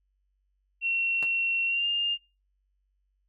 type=tone with pitch glide; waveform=sine; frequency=2725 to 2813 Hz; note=F7 to F7; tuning=-43 to +12 cents; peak=-24 dBFS; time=0.81-2.18 s; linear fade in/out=50 ms; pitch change=+55 cents; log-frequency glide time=1.67-1.87 s
type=tone with exponential decay; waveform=5% pulse; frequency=146.83 Hz; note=D3; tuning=in tune; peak=-27 dBFS; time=1.22-1.3 s; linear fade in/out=5 ms; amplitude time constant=16 ms
effects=noise-tail reverb RT60 0.3 s tail -26 dB re dry + added 48 Hz sine -70 dBFS peak until 3.28 s